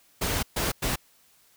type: noise bursts at uneven times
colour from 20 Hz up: pink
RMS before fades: -27 dBFS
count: 3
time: 0.21-0.43 / 0.56-0.72 / 0.82-0.96 s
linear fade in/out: 10 ms
effects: white hiss -61 dBFS RMS until 1.56 s